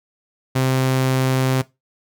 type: tone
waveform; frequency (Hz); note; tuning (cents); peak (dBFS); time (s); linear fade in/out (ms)
sawtooth; 130.81; C3; 0; -12; 0.55-1.62; 10
effects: noise-tail reverb RT60 0.2 s tail -18 dB re dry